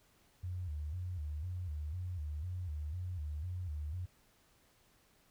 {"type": "tone with vibrato", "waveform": "sine", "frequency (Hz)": 82.41, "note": "E2", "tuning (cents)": 0, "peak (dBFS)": -37, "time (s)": [0.43, 4.06], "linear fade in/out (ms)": 10, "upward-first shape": "square", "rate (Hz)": 2, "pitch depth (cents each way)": 160, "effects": ["pink hiss -69 dBFS RMS until 5.3 s"]}